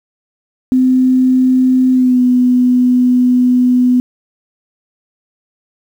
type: tone with pitch glide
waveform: sine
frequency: 256.6 to 249.3 Hz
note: C4 to B3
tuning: -34 to +16 cents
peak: -7 dBFS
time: 0.72-4 s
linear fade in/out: 0 ms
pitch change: -50 cents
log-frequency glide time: 1.93-2.2 s
effects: 7-bit